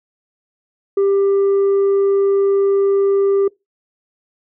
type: tone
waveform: sine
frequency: 395.5 Hz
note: G4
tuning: 15 cents sharp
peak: -9 dBFS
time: 0.97-3.48 s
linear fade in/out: 5 ms
effects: noise-tail reverb RT60 0.2 s tail -25 dB re dry + tanh soft clip ceiling -11 dBFS